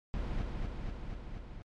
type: noise with echo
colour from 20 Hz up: brown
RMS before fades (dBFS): -35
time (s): 0.14-0.42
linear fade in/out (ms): 0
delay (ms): 240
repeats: 5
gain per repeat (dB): -2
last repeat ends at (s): 1.62
effects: low-pass 4000 Hz 12 dB/octave + MP3 64 kbps